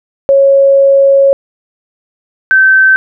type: tone pair in turn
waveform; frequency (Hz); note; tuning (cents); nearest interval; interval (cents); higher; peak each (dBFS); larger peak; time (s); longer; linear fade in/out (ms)
sine; 550 / 1544.4; C#5 / G6; -14 / -26; octave + tritone; 1788; second; -3; neither; 0.29-1.33 / 2.51-2.96; first; 0
effects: none

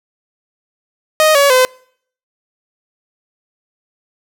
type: tone with pitch steps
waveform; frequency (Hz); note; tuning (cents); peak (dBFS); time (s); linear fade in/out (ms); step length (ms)
sawtooth; 622.3 / 564.1 / 511.3; D#5 / C#5 / C5; 0 / +30 / -40; -4; 1.2-1.65; 0; 150
effects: noise-tail reverb RT60 0.6 s tail -26 dB re dry

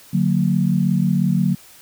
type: chord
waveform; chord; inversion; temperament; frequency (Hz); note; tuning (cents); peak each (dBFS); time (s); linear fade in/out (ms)
sine; D augmented; none; just; 146.83 / 183.54 / 229.4; D3 / F#3 / A#3; 0 / -14 / -28; -20 / -17 / -22; 0.13-1.55; 10
effects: white hiss -46 dBFS RMS until 1.81 s

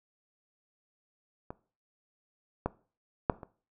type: clicks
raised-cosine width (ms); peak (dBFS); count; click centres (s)
1; -25 / -15 / -9 / -28; 4; 1.505 / 2.66 / 3.298 / 3.432
effects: noise-tail reverb RT60 0.4 s tail -19 dB re dry

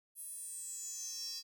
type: tone with high-pass filter sweep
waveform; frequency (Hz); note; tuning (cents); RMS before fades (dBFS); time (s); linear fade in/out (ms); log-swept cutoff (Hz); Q
square; 367.3; F#4; -13; -44; 0.15-1.43; 50; 11000 to 4900; 9.2
effects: none

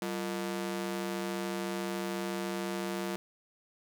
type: ring-modulated tone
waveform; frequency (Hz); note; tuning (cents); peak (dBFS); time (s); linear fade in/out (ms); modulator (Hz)
sawtooth; 270.1; C#4; -45; -26; 0.02-3.16; 0; 78.1
effects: none

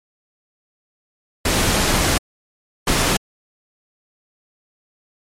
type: noise bursts at uneven times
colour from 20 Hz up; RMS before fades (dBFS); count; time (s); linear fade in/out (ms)
pink; -17; 2; 1.45-2.18 / 2.87-3.17; 5
effects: low-pass 11000 Hz 12 dB/octave + MP3 64 kbps

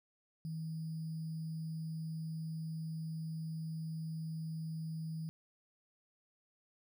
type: tone with sample-and-hold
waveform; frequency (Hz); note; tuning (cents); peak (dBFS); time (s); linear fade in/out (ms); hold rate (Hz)
sine; 160.1; D#3; +50; -38; 0.45-5.29; 0; 4900
effects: none

